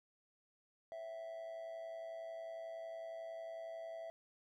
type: tone with amplitude modulation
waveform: triangle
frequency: 659.3 Hz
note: E5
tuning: in tune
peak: -40 dBFS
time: 0.92-4.1 s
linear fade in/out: 0 ms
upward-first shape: sine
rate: 111 Hz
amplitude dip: 55%
effects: none